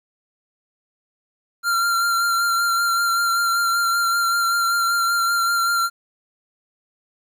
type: tone with vibrato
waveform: square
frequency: 1380 Hz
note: F6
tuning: 21 cents flat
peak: -18 dBFS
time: 1.63-5.9 s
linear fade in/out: 50 ms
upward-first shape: sine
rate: 5.2 Hz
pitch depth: 21 cents each way
effects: 10-bit